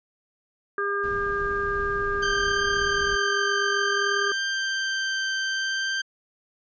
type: harmonic tone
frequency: 402.5 Hz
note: G4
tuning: 46 cents sharp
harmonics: 1 / 3 / 4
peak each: -28 / -28 / -28 dBFS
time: 0.78-4.32 s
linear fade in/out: 2 ms
type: noise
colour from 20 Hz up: brown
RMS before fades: -37 dBFS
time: 1.03-3.16 s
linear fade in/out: 5 ms
type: tone with vibrato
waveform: sawtooth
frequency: 1568 Hz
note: G6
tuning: in tune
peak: -21 dBFS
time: 2.22-6.02 s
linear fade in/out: 10 ms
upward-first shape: triangle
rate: 0.56 Hz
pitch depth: 8 cents each way
effects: resampled to 16000 Hz

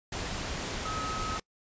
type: tone in noise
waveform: sine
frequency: 1278 Hz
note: D#6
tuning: 46 cents sharp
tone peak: -34 dBFS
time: 0.85-1.38 s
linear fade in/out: 5 ms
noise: pink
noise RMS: -35 dBFS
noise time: 0.12-1.4 s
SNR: -2 dB
effects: noise-tail reverb RT60 0.1 s tail -26 dB re dry + resampled to 16000 Hz

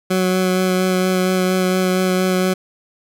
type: tone with vibrato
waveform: 20% pulse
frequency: 185 Hz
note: F#3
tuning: in tune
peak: -10 dBFS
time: 0.1-2.54 s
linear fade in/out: 10 ms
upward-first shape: sine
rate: 4.3 Hz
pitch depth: 12 cents each way
effects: none

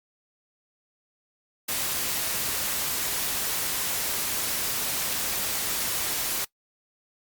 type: noise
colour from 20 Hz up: white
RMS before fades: -28 dBFS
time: 1.68-6.45 s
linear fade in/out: 10 ms
effects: noise-tail reverb RT60 0.1 s tail -21 dB re dry + Opus 48 kbps

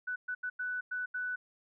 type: tone bursts at uneven times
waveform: sine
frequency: 1490 Hz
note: F#6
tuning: 12 cents sharp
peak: -33 dBFS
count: 6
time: 0.07-0.16 / 0.28-0.35 / 0.43-0.5 / 0.59-0.81 / 0.91-1.06 / 1.14-1.36 s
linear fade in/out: 10 ms
effects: none

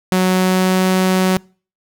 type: tone with pitch glide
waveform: sawtooth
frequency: 185 to 186.5 Hz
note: F#3 to F#3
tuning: 0 to +14 cents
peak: -8 dBFS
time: 0.12-1.37 s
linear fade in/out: 0 ms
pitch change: +14 cents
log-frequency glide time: 0.25-0.89 s
effects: noise-tail reverb RT60 0.4 s tail -26 dB re dry

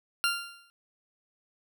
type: tone with exponential decay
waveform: 20% pulse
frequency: 1391 Hz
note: F6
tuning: 7 cents flat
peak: -17 dBFS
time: 0.24-0.7 s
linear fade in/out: 0 ms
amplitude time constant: 100 ms
effects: none

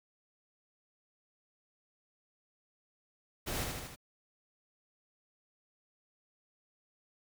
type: noise with echo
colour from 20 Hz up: pink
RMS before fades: -37 dBFS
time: 3.46-3.65 s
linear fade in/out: 20 ms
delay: 78 ms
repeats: 4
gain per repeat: -3 dB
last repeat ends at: 3.962 s
effects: none

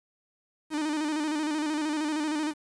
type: tone with vibrato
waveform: 45% pulse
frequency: 304.4 Hz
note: D#4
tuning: 38 cents flat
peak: -27 dBFS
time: 0.7-2.54 s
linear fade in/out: 50 ms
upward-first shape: square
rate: 13 Hz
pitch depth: 52 cents each way
effects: resampled to 22050 Hz + 9-bit

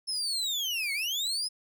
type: linear two-way sweep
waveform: 35% pulse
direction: down then up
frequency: 5280 to 2139 to 5170 Hz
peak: -27 dBFS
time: 0.07-1.49 s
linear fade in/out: 20 ms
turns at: 0.93 s
effects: none

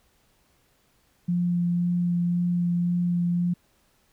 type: tone with vibrato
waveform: sine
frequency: 174.8 Hz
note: F3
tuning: 2 cents sharp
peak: -21 dBFS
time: 1.28-3.54 s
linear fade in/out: 10 ms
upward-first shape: sine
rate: 1.9 Hz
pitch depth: 10 cents each way
effects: pink hiss -65 dBFS RMS until 4.12 s

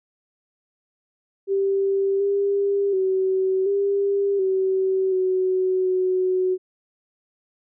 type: tone with pitch steps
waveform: sine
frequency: 391.8 / 399.7 / 378.6 / 399 / 380 / 372.7 / 370.4 Hz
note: G4 / G4 / F#4 / G4 / F#4 / F#4 / F#4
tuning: -1 / +34 / +40 / +31 / +46 / +13 / +2 cents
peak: -18 dBFS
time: 1.47-6.58 s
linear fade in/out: 50 ms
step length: 730 ms
effects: none

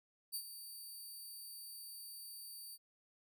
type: tone with ADSR envelope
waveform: 10% pulse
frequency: 4617 Hz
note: D8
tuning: 30 cents flat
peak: -31 dBFS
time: 0.32-2.78 s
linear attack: 29 ms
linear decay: 72 ms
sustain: -11 dB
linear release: 42 ms
effects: none

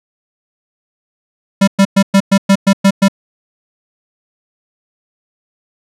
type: tone bursts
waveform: square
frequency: 196 Hz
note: G3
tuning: in tune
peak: -6 dBFS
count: 9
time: 1.61-3.084 s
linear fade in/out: 10 ms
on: 66 ms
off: 110 ms
effects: low-pass 10000 Hz 12 dB/octave

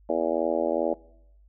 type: harmonic tone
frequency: 82.41 Hz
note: E2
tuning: in tune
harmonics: 3 / 4 / 5 / 6 / 7 / 8 / 9 / 10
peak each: -34 / -30 / -32 / -30 / -27 / -31 / -38 / -37 dBFS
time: 0.09-0.94 s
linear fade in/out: 5 ms
effects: noise-tail reverb RT60 0.8 s tail -23 dB re dry + added 50 Hz sine -53 dBFS peak until 1.48 s

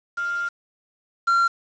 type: tone pair in turn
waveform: sine / triangle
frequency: 1396.9 / 1374.5 Hz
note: F6 / F6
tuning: 0 / -28 cents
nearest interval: unison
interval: 28 cents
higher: first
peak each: -23 / -14 dBFS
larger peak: second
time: 0.17-0.49 / 1.27-1.48 s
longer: first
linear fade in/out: 10 ms
effects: resampled to 16000 Hz + 7-bit

